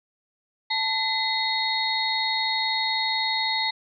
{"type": "tone cluster", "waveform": "sine", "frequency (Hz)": [884, 2037, 3765, 4273], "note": ["A5", "C7", "A#7", "C8"], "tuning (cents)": [8, -47, 16, 36], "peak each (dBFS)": -28, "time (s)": [0.7, 3.71], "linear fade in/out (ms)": 10, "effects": []}